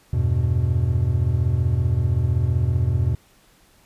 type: chord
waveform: triangle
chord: E minor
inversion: none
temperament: equal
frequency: 82.41 / 98 / 123.47 Hz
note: E2 / G2 / B2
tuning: 0 / 0 / 0 cents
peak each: -20 / -21 / -19 dBFS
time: 0.13-3.15 s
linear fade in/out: 5 ms
effects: pink hiss -56 dBFS RMS until 3.85 s + resampled to 32000 Hz